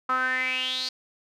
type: tone with band-pass filter sweep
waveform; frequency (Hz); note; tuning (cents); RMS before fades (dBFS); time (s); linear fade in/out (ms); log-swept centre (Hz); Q
sawtooth; 256.5; C4; -34; -27; 0.09-0.89; 5; 1200 to 4600; 8.2
effects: none